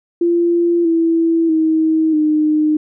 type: tone with pitch steps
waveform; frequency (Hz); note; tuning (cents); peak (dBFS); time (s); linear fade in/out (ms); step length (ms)
sine; 343.1 / 330.3 / 317.9 / 306; F4 / E4 / D#4 / D#4; -31 / +4 / +37 / -29; -11; 0.21-2.77; 5; 640
effects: none